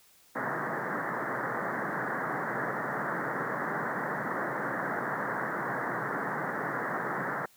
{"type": "band-pass noise", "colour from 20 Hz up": "white", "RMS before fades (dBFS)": -33, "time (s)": [0.35, 7.46], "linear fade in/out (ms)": 10, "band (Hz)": [120, 1900], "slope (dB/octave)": 96, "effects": ["white hiss -61 dBFS RMS until 7.56 s"]}